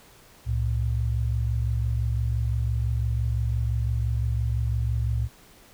sine tone pair together, 67.3 / 113.18 Hz, C2 / A2, +49 / +49 cents, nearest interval major sixth, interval 900 cents, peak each -25 dBFS, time 0.45-5.29 s, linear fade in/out 50 ms, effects pink hiss -53 dBFS RMS until 5.73 s

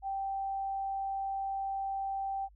sine tone, 781 Hz, G5, 7 cents flat, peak -32 dBFS, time 0.02-2.49 s, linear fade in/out 50 ms, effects added 50 Hz sine -56 dBFS peak until 2.55 s

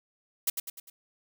blue noise with echo, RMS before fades -26 dBFS, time 0.47-0.5 s, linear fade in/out 5 ms, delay 100 ms, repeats 4, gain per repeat -6 dB, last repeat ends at 0.9 s, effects none

